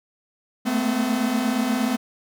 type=tone cluster; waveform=45% pulse; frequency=217.5 / 225.9 / 254.4 Hz; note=A3 / A3 / C4; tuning=-20 / +46 / -48 cents; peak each=-26 / -27 / -23 dBFS; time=0.65-1.97 s; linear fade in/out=20 ms; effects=none